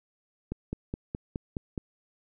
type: click train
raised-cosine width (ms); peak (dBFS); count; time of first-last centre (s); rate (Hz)
3; -19; 7; 0.52-1.778; 4.77
effects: none